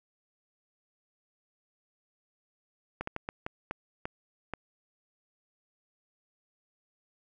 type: slowing click train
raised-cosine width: 0.5 ms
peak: -19 dBFS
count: 8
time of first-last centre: 3.01-4.537 s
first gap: 64 ms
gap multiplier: 1.4
effects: none